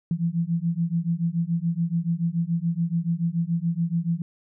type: beating tone pair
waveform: sine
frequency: 165.1 / 172.1 Hz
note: E3 / F3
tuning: +3 / -25 cents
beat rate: 7 Hz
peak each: -25 dBFS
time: 0.11-4.22 s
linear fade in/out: 2 ms
effects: none